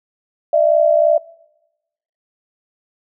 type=tone pair together; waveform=sine; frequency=603 / 666 Hz; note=D5 / E5; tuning=+46 / +18 cents; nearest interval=major second; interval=172 cents; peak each=-13 dBFS; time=0.53-1.18 s; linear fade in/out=5 ms; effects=noise-tail reverb RT60 1.0 s tail -24 dB re dry